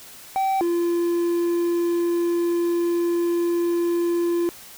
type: tone pair in turn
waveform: triangle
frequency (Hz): 772 / 343.9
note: G5 / F4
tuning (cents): -27 / -27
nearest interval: octave + major second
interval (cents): 1400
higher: first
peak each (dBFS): -17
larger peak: neither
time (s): 0.36-0.61 / 0.61-4.49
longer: second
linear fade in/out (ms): 0
effects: white hiss -43 dBFS RMS until 4.77 s